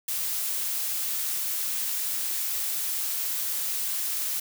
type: noise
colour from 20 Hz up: blue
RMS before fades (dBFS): -29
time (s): 0.08-4.4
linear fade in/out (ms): 5
effects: none